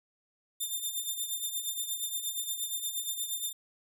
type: tone with tremolo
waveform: 5% pulse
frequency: 3595 Hz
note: A7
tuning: 36 cents sharp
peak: -22 dBFS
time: 0.6-3.53 s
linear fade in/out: 10 ms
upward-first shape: triangle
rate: 8.5 Hz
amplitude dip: 70%
effects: none